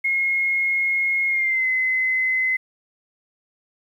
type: tone with pitch glide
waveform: sine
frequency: 2156 to 2043 Hz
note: C#7 to C7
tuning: -49 to -42 cents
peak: -18 dBFS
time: 0.04-2.57 s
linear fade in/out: 10 ms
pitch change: -93 cents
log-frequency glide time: 1.28-1.67 s
effects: 9-bit